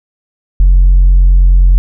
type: tone with tanh clipping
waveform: triangle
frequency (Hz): 44.77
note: F1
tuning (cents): +44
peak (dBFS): -3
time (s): 0.6-1.78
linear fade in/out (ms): 0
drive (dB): 6
effects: none